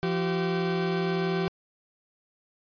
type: tone pair together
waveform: 40% pulse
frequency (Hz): 171.36 / 383.7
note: F3 / G4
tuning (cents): -33 / -37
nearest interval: octave + major second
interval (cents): 1396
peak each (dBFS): -27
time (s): 0.03-1.48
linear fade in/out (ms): 0
effects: resampled to 11025 Hz